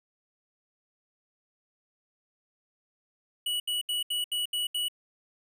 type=tone bursts; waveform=square; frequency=2937 Hz; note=F#7; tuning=13 cents flat; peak=-28 dBFS; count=7; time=3.46-4.884 s; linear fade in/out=5 ms; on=140 ms; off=74 ms; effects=none